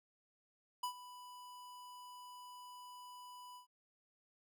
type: tone with ADSR envelope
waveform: square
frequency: 990 Hz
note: B5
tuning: 4 cents sharp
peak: -36 dBFS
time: 0.83-3.67 s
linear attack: 7 ms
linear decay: 90 ms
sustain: -16 dB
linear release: 110 ms
effects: none